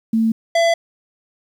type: tone pair in turn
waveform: sine / square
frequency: 224.2 / 671.8 Hz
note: A3 / E5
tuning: +33 / +33 cents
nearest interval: octave + perfect fifth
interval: 1900 cents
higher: second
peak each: -13 dBFS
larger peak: neither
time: 0.13-0.32 / 0.55-0.74 s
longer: neither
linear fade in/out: 5 ms
effects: low-pass 6000 Hz 12 dB/octave + 8-bit